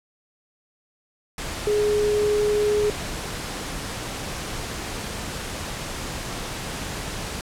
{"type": "tone in noise", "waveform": "sine", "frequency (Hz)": 418, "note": "G#4", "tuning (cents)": 11, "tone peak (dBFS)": -18, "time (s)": [1.67, 2.9], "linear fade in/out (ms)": 2, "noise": "pink", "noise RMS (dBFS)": -31, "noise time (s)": [1.38, 7.41], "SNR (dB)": 10, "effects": ["low-pass 10000 Hz 12 dB/octave"]}